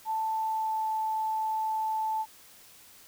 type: tone with pitch glide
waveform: sine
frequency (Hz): 882 to 875.9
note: A5 to A5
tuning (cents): +4 to -8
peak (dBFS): -27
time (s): 0.05-2.26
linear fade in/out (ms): 50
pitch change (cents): -12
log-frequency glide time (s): 0.37-0.89
effects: white hiss -54 dBFS RMS until 3.07 s